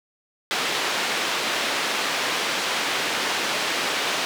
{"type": "band-pass noise", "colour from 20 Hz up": "white", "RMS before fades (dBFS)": -25, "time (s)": [0.51, 4.25], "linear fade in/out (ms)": 0, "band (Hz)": [270, 3500], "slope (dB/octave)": 12, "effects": []}